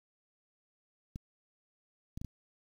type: clicks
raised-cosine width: 5 ms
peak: -28 dBFS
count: 4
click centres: 1.159 / 2.175 / 2.215 / 2.247 s
effects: 9-bit